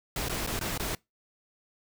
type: noise with dropouts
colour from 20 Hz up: pink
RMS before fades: -32 dBFS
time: 0.16-0.95 s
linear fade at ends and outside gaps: 2 ms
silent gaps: 0.286-0.295 / 0.465-0.473 / 0.592-0.611 / 0.777-0.797 s
effects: noise-tail reverb RT60 0.2 s tail -24 dB re dry